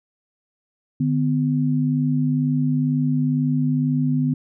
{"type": "tone pair together", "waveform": "sine", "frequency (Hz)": [150.1, 252.2], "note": ["D3", "B3"], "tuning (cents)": [38, 36], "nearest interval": "major sixth", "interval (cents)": 898, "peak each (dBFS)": -20, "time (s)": [1, 4.34], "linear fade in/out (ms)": 5, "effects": []}